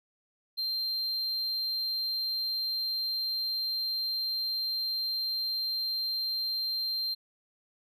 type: tone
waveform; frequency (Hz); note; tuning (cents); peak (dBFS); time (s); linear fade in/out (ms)
triangle; 4161; C8; -10; -28; 0.57-7.15; 20
effects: none